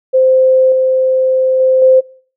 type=tone with level steps; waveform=sine; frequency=520 Hz; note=C5; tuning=11 cents flat; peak=-6 / -9 / -7 / -4 dBFS; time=0.13-2.01 s; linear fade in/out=20 ms; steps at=0.72 / 1.6 / 1.82 s; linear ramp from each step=2 ms; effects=noise-tail reverb RT60 0.5 s tail -23 dB re dry

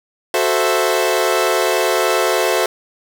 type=chord; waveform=sawtooth; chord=F# half-diminished seventh; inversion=none; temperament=equal; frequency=370 / 440 / 523.3 / 659.3 Hz; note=F#4 / A4 / C5 / E5; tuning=0 / 0 / 0 / 0 cents; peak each=-16 dBFS; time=0.34-2.66 s; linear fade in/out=2 ms; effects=none

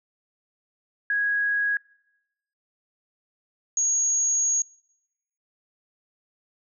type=tone pair in turn; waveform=sine; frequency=1656 / 6624 Hz; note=G#6 / G#8; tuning=-5 / -5 cents; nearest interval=2 octaves; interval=2400 cents; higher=second; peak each=-21 / -20 dBFS; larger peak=second; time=1.1-1.77 / 3.77-4.62 s; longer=second; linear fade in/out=2 ms; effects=noise-tail reverb RT60 0.9 s tail -26 dB re dry

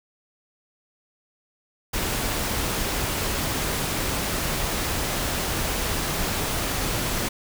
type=noise; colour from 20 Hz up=pink; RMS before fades=-26 dBFS; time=1.93-7.29 s; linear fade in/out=10 ms; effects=none

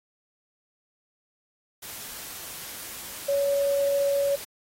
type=tone in noise; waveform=sine; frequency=562 Hz; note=C#5; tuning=24 cents sharp; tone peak=-21 dBFS; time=3.28-4.36 s; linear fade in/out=10 ms; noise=white; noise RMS=-39 dBFS; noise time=1.82-4.45 s; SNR=+15 dB; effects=AAC 48 kbps

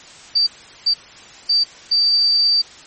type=tone bursts at uneven times; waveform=sine; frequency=4646 Hz; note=D8; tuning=20 cents flat; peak=-12 dBFS; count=4; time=0.35-0.47 / 0.86-0.94 / 1.49-1.64 / 1.91-2.62 s; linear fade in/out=10 ms; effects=white hiss -41 dBFS RMS until 2.86 s + MP3 32 kbps

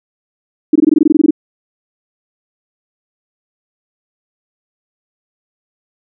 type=tone bursts; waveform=sine; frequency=307.7 Hz; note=D#4; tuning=19 cents flat; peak=-4 dBFS; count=13; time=0.73-1.308 s; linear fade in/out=5 ms; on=26 ms; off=20 ms; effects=none

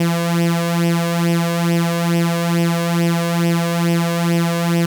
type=tone with flanger; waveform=sawtooth; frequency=169.5 Hz; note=E3; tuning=49 cents sharp; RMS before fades=-17 dBFS; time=0-4.86 s; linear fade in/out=5 ms; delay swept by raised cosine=0.36 to 1.86 ms; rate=2.3 Hz; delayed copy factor=+0.7; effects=none

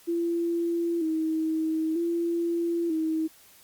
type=tone with vibrato; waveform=sine; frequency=328.7 Hz; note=E4; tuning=5 cents flat; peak=-24 dBFS; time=0.07-3.28 s; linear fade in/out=20 ms; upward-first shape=square; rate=0.53 Hz; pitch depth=56 cents each way; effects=white hiss -55 dBFS RMS until 3.63 s + Opus 48 kbps

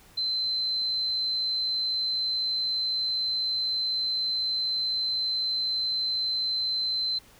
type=tone; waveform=sine; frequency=4078 Hz; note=C8; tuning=45 cents flat; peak=-25 dBFS; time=0.17-7.19 s; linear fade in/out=10 ms; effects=pink hiss -55 dBFS RMS until 7.39 s

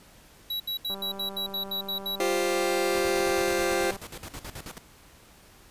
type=tone bursts; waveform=square; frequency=3900 Hz; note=B7; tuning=23 cents flat; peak=-29 dBFS; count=10; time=0.5-2.157 s; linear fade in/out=5 ms; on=100 ms; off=73 ms
type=click train; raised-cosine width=1 ms; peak=-28 dBFS; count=602; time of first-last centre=0.9-3.966 s; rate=196 Hz
type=chord; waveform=sawtooth; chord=F suspended second; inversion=none; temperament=just; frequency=349.2 / 392.9 / 523.8 Hz; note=F4 / G4 / C5; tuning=0 / +4 / +2 cents; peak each=-24 dBFS; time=2.2-3.91 s; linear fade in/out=2 ms
type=noise with tremolo; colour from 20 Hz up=pink; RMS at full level=-39 dBFS; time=2.94-4.78 s; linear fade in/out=0 ms; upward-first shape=square; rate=9.3 Hz; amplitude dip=80%
effects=pink hiss -54 dBFS RMS until 5.7 s + resampled to 32000 Hz

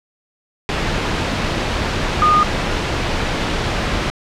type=tone in noise; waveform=sine; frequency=1225 Hz; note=D#6; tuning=27 cents flat; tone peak=-10 dBFS; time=2.22-2.43 s; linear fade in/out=0 ms; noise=pink; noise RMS=-19 dBFS; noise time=0.69-4.1 s; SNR=+6 dB; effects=low-pass 4000 Hz 12 dB/octave

